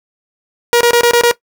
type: tone bursts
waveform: sawtooth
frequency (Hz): 475.7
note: A#4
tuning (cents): +35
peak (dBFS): -3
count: 6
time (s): 0.73-1.312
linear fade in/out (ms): 0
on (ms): 77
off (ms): 24
effects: noise-tail reverb RT60 0.1 s tail -17 dB re dry